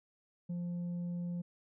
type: tone with tanh clipping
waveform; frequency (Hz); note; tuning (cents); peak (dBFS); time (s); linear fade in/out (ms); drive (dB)
sine; 174.61; F3; 0; -36; 0.49-1.42; 10; 3
effects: none